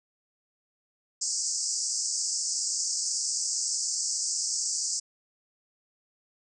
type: band-pass noise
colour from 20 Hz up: white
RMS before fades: -30 dBFS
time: 1.21-5 s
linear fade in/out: 10 ms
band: 4800 to 8200 Hz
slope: 96 dB/octave
effects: none

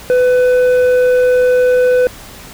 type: tone with tanh clipping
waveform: sine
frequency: 500 Hz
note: B4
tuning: 21 cents sharp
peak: -9 dBFS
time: 0.1-2.07 s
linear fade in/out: 0 ms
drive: 7 dB
effects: pink hiss -34 dBFS RMS until 2.53 s

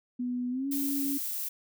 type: tone with pitch glide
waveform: sine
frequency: 246.9 to 278.7 Hz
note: B3 to C#4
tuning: 0 to +9 cents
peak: -29 dBFS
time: 0.19-1.18 s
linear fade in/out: 10 ms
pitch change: +209 cents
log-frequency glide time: 0.5-0.68 s
type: noise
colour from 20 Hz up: violet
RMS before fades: -34 dBFS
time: 0.71-1.49 s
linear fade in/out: 10 ms
effects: none

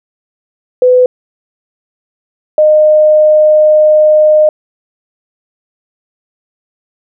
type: tone pair in turn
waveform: sine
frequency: 502 / 612.7 Hz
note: B4 / D#5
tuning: +28 / -27 cents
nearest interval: minor third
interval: 345 cents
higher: second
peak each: -3 dBFS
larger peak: neither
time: 0.82-1.06 / 2.58-4.49 s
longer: second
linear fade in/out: 2 ms
effects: none

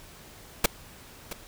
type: noise with echo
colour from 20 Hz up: pink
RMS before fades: -19 dBFS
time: 0.64-0.66 s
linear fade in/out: 5 ms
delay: 670 ms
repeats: 1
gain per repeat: -15 dB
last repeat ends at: 1.33 s
effects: pink hiss -49 dBFS RMS until 1.47 s

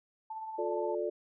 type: tone with tremolo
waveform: sine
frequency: 880 Hz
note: A5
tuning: in tune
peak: -36 dBFS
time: 0.3-0.95 s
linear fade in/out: 5 ms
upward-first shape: triangle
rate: 17 Hz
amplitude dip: 45%
type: chord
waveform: sine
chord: D minor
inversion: first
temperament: equal with one note detuned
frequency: 355.9 / 440 / 587.3 Hz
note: F4 / A4 / D5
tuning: +33 / 0 / 0 cents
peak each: -35 dBFS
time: 0.58-1.1 s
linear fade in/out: 10 ms
effects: none

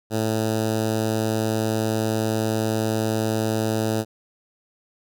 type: tone with notch filter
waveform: 10% pulse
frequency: 110 Hz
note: A2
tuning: in tune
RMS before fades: -23 dBFS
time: 0.1-4.05 s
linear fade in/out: 50 ms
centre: 2100 Hz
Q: 0.98
effects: none

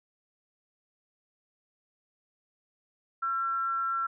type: tone with frequency modulation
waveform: sine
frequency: 1352 Hz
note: E6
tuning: 43 cents sharp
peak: -27 dBFS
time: 3.22-4.07 s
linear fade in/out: 10 ms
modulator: 263 Hz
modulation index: 0.25
effects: none

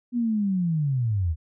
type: linear sweep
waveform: sine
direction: down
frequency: 246.9 to 74.1 Hz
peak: -21 dBFS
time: 0.12-1.36 s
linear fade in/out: 50 ms
effects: none

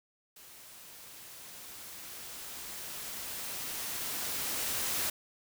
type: noise with level ramp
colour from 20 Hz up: white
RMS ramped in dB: -53 to -32 dBFS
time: 0.36-5.1 s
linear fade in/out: 5 ms
effects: none

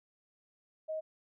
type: tone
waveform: sine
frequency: 629 Hz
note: D#5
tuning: 19 cents sharp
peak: -34 dBFS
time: 0.88-1.01 s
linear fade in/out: 20 ms
effects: none

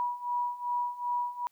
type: beating tone pair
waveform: sine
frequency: 970 / 972.6 Hz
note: B5 / B5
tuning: -31 / -27 cents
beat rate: 2.6 Hz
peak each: -34 / -31 dBFS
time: 0-1.47 s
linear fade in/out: 0 ms
effects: white hiss -71 dBFS RMS until 1.51 s

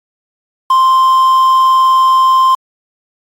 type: tone with quantisation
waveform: triangle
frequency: 1046.5 Hz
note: C6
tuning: in tune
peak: -4 dBFS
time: 0.7-2.55 s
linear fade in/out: 5 ms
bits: 5
effects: AAC 64 kbps

